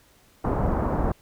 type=low-pass noise; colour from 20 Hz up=pink; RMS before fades=-24 dBFS; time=0.44-1.12 s; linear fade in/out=5 ms; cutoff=1100 Hz; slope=24 dB/octave; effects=pink hiss -58 dBFS RMS until 1.21 s